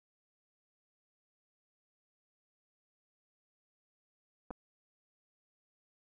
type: clicks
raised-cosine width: 1 ms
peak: -29 dBFS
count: 2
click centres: 4.506 / 4.51 s
effects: none